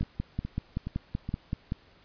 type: two click trains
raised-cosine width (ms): 5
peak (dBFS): -21 / -17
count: 4 / 10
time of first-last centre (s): 0.03-1.291 / 0.01-1.721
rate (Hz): 2.38 / 5.26
effects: pink hiss -59 dBFS RMS until 2.04 s + resampled to 11025 Hz